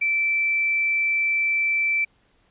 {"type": "tone", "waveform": "sine", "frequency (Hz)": 2330, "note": "D7", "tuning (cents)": -14, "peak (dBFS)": -19, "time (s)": [0.01, 2.05], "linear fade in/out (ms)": 10, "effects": ["pink hiss -63 dBFS RMS until 2.5 s", "resampled to 8000 Hz"]}